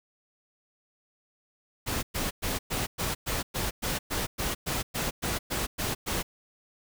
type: noise bursts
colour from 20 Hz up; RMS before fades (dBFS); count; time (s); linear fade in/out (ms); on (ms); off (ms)
pink; -30; 16; 1.86-6.23; 20; 170; 110
effects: none